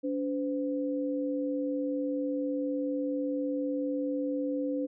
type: tone pair together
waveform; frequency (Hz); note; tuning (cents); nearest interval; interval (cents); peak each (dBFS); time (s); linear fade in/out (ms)
sine; 285.8 / 510; D4 / C5; -47 / -44; minor seventh; 1003; -30 / -33; 0.03-4.87; 20
effects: none